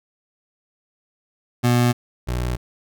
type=tone pair in turn; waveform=25% pulse; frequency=121.6 / 61.12 Hz; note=B2 / B1; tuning=-26 / -17 cents; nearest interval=octave; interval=1191 cents; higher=first; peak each=-11 / -18 dBFS; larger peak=first; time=1.63-1.93 / 2.27-2.57 s; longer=neither; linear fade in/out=20 ms; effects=none